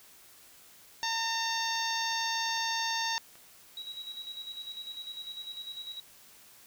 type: harmonic tone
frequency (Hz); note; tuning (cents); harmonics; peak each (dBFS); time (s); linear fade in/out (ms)
909; A#5; -44; 1 / 2 / 3 / 4 / 5 / 6 / 7; -34 / -36 / -41 / -37 / -38 / -38 / -40; 1.03-3.18; 0
type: clicks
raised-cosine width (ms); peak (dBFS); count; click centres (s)
0.3; -37; 6; 1.755 / 2.116 / 2.212 / 2.491 / 2.571 / 3.355
type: tone with tremolo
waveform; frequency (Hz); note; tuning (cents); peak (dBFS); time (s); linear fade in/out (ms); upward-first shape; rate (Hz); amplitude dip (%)
sine; 3865; B7; -38; -37; 3.77-6; 2; square; 10; 55
effects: white hiss -56 dBFS RMS until 6.66 s